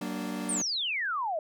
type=chord; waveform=40% pulse; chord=Gb augmented; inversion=none; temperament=equal with one note detuned; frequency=188.45 / 233.1 / 293.7 Hz; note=Gb3 / Bb3 / D4; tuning=+32 / 0 / 0 cents; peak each=-36 dBFS; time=0.01-0.62 s; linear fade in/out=5 ms
type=exponential sweep; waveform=sine; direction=down; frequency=9270 to 600 Hz; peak=-28 dBFS; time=0.49-1.39 s; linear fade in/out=2 ms
effects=none